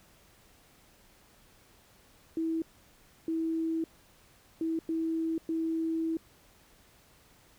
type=tone bursts at uneven times; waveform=sine; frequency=325.1 Hz; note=E4; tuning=24 cents flat; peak=-28 dBFS; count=5; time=2.37-2.62 / 3.28-3.84 / 4.61-4.79 / 4.89-5.38 / 5.49-6.17 s; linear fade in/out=2 ms; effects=pink hiss -61 dBFS RMS until 7.58 s